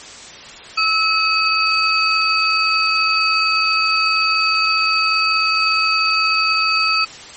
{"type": "tone cluster", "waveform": "sine", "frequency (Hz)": [1302, 2557, 4584], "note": ["E6", "D#7", "D8"], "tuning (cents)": [-22, 47, -43], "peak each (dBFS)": -18, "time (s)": [0.77, 7.05], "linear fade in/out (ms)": 10, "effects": ["white hiss -36 dBFS RMS until 7.36 s", "MP3 32 kbps"]}